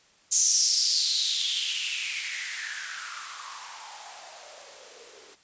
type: noise with band-pass filter sweep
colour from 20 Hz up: violet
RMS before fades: -29 dBFS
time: 0.31-5.36 s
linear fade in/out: 20 ms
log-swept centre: 6600 to 380 Hz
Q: 5.7
effects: white hiss -60 dBFS RMS until 5.43 s + resampled to 16000 Hz